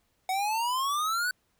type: exponential sweep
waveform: square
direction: up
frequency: 740 to 1512 Hz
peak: -27 dBFS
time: 0.29-1.31 s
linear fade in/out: 2 ms
effects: pink hiss -72 dBFS RMS until 1.59 s